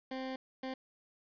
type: tone bursts at uneven times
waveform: 20% pulse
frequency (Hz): 261.6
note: C4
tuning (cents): 0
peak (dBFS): -33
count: 2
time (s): 0.11-0.36 / 0.63-0.74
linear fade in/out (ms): 5
effects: resampled to 11025 Hz + 10-bit